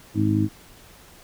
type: harmonic tone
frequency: 52.4 Hz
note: G#1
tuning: 16 cents sharp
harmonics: 2 / 3 / 4 / 5 / 6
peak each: -22 / -32 / -25 / -27 / -22 dBFS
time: 0.14-0.49 s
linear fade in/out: 50 ms
effects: pink hiss -49 dBFS RMS until 1.23 s